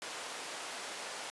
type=band-pass noise; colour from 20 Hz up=pink; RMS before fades=-43 dBFS; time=0.02-1.3 s; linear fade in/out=0 ms; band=540 to 9900 Hz; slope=12 dB/octave; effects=resampled to 24000 Hz